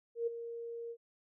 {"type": "tone with ADSR envelope", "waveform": "sine", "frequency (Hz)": 466.2, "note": "A#4", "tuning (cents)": 0, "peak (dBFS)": -29, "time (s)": [0.15, 0.97], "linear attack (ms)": 120, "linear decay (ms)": 13, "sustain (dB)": -11, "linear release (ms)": 61, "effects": []}